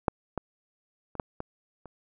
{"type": "clicks", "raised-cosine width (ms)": 1, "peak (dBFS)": [-8, -16, -27, -13, -20, -30], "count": 6, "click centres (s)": [0.082, 0.377, 1.153, 1.198, 1.404, 1.857], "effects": []}